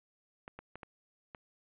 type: clicks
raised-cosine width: 0.5 ms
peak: -30 dBFS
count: 5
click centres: 0.479 / 0.59 / 0.756 / 0.832 / 1.348 s
effects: resampled to 8000 Hz